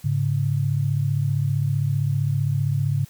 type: tone pair together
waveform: sine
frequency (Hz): 105.6 / 140.96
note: G#2 / C#3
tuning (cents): +29 / +29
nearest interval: perfect fourth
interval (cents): 500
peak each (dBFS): -23 / -21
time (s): 0.04-3.05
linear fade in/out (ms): 10
effects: white hiss -51 dBFS RMS until 3.09 s